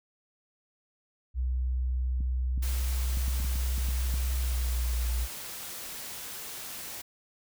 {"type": "tone with pitch glide", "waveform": "sine", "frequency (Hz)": [63, 59.53], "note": ["B1", "A#1"], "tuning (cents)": [35, 37], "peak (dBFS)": -26, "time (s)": [1.34, 5.28], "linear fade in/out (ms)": 50, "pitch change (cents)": -98, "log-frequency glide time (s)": [4.43, 4.96]}
{"type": "clicks", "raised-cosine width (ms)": 5, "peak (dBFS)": -27, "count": 10, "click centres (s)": [2.206, 2.578, 3.172, 3.281, 3.401, 3.446, 3.556, 3.78, 3.887, 4.14]}
{"type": "noise", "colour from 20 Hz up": "white", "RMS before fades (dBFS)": -40, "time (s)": [2.62, 7.02], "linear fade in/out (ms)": 10}
{"effects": []}